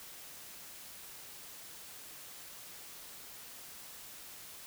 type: silence
effects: white hiss -50 dBFS RMS until 4.66 s